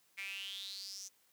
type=tone with high-pass filter sweep; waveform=sawtooth; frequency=195.8 Hz; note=G3; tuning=2 cents flat; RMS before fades=-45 dBFS; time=0.17-1.09 s; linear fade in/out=20 ms; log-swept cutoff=2200 to 6200 Hz; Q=8.9; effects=white hiss -71 dBFS RMS until 1.32 s + high-pass 100 Hz 12 dB/octave